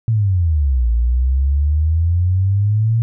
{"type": "exponential two-way sweep", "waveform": "sine", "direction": "down then up", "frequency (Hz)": [116.54, 56.7, 116.54], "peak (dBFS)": -12, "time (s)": [0.08, 3.02], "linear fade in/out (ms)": 0, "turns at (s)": 0.9, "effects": []}